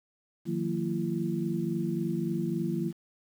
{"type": "tone cluster", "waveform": "sine", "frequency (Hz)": [155.1, 178.7, 228, 337.8], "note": ["D#3", "F3", "A#3", "E4"], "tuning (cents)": [-5, 40, -38, 42], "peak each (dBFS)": [-34, -32, -34, -33], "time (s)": [0.45, 2.93], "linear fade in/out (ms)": 50, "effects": ["9-bit"]}